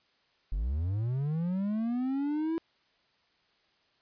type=linear sweep; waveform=triangle; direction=up; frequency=41.2 to 332.9 Hz; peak=-26 dBFS; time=0.52-2.58 s; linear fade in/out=0 ms; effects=white hiss -69 dBFS RMS until 4.01 s + resampled to 11025 Hz